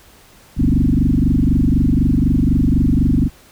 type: tone with frequency modulation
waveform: sine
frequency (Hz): 155.56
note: D#3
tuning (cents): 0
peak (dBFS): -11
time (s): 0.56-3.3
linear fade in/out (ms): 50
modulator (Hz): 24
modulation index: 5.4
effects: pink hiss -47 dBFS RMS until 3.51 s